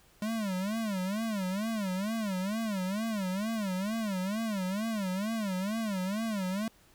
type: tone with vibrato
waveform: square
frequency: 204 Hz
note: G#3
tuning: 31 cents flat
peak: -31 dBFS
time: 0.22-6.68 s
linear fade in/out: 2 ms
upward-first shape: sine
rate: 2.2 Hz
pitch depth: 190 cents each way
effects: pink hiss -62 dBFS RMS until 6.94 s